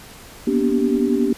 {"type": "tone cluster", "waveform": "sine", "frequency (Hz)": [237.7, 248.3, 287.9, 389.8], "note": ["A#3", "B3", "D4", "G4"], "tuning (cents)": [34, 9, -34, -10], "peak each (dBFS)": -21, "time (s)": [0.47, 1.33], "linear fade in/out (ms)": 5, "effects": ["pink hiss -41 dBFS RMS until 1.37 s", "resampled to 32000 Hz"]}